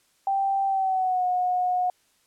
sine tone with pitch glide, 783 to 726.4 Hz, G5 to F#5, -2 to -32 cents, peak -21 dBFS, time 0.27-1.9 s, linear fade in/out 2 ms, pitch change -130 cents, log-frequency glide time 0.66-1.25 s, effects white hiss -65 dBFS RMS until 2.26 s + low-pass 11000 Hz 12 dB/octave

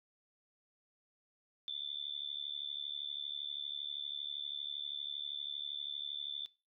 sine tone with amplitude modulation, 3520 Hz, A7, in tune, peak -34 dBFS, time 1.68-6.46 s, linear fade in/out 0 ms, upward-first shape sine, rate 72.6 Hz, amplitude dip 90%, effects noise-tail reverb RT60 0.3 s tail -20 dB re dry

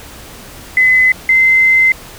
sine tone pair in turn, 2027 / 2068 Hz, B6 / C7, +45 / -21 cents, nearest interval unison, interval 34 cents, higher second, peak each -6 dBFS, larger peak neither, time 0.77-1.12 / 1.29-1.92 s, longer second, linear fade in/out 2 ms, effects pink hiss -34 dBFS RMS until 2.18 s

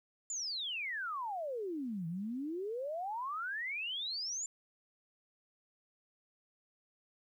sine exponential two-way sweep, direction down then up, 7260 to 160 to 7260 Hz, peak -36 dBFS, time 0.3-4.46 s, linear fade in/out 2 ms, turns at 2.07 s, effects 12-bit

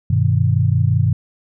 sine chord, G augmented, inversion none, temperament equal, 98 / 123.47 / 155.56 Hz, G2 / B2 / D#3, 0 / 0 / 0 cents, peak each -16 / -16 / -19 dBFS, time 0.1-1.13 s, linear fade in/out 5 ms, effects none

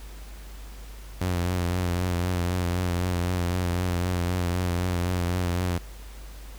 sawtooth tone with vibrato, 89 Hz, F2, 33 cents sharp, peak -20 dBFS, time 1.21-5.78 s, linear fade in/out 5 ms, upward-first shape triangle, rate 3.9 Hz, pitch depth 54 cents each way, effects added 50 Hz sine -39 dBFS peak until 6.58 s + pink hiss -49 dBFS RMS until 6.58 s

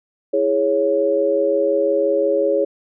sine chord, C# minor, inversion first, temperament equal, 329.6 / 415.3 / 554.4 Hz, E4 / G#4 / C#5, 0 / 0 / 0 cents, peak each -23 / -19 / -17 dBFS, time 0.33-2.65 s, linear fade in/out 10 ms, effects none

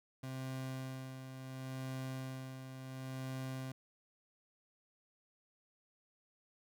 30% pulse tone with tremolo, 131.2 Hz, C3, 5 cents sharp, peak -37 dBFS, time 0.23-3.72 s, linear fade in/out 5 ms, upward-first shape sine, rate 0.71 Hz, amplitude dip 55%, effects none

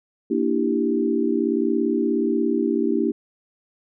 sine chord, E half-diminished seventh, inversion second, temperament equal with one note detuned, 233.1 / 293.7 / 330.6 / 392 Hz, Bb3 / D4 / E4 / G4, 0 / 0 / +5 / 0 cents, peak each -24 dBFS, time 0.3-3.12 s, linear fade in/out 10 ms, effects none

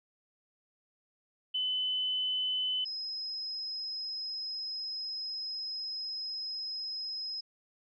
sine tone pair in turn, 3020 / 5108 Hz, F#7 / D#8, +35 / +45 cents, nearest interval major sixth, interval 910 cents, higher second, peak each -29 / -35 dBFS, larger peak first, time 1.54-2.85 / 2.85-7.41 s, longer second, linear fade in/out 10 ms, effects none

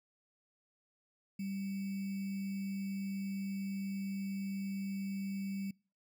sine tone with sample-and-hold, 195.7 Hz, G3, 3 cents flat, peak -36 dBFS, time 1.39-5.71 s, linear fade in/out 5 ms, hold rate 2450 Hz, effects noise-tail reverb RT60 0.4 s tail -26 dB re dry

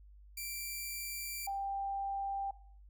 5% pulse / sine tone pair in turn, 2349 / 789.6 Hz, D7 / G5, 0 / +12 cents, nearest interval octave + perfect fifth, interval 1888 cents, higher first, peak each -30 / -34 dBFS, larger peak first, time 0.37-1.47 / 1.47-2.51 s, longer first, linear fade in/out 5 ms, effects noise-tail reverb RT60 0.5 s tail -17 dB re dry + added 50 Hz sine -54 dBFS peak until 2.89 s

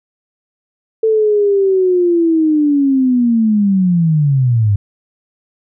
sine linear sweep, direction down, 446.4 to 98 Hz, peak -9 dBFS, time 1.03-4.76 s, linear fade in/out 5 ms, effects none

